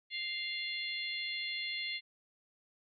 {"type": "harmonic tone with a mistuned harmonic", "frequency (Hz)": 698.5, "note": "F5", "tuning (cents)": 0, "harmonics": [3, 4, 5, 6], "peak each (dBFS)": [-39, -43, -42, -42], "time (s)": [0.1, 2.01], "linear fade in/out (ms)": 50, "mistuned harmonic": 5, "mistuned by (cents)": -26, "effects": []}